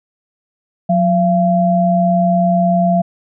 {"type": "tone pair together", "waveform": "sine", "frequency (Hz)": [180.8, 682.6], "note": ["F#3", "F5"], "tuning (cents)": [-40, -40], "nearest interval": "octave + major seventh", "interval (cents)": 2300, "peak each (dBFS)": -13, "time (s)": [0.89, 3.02], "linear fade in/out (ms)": 10, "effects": []}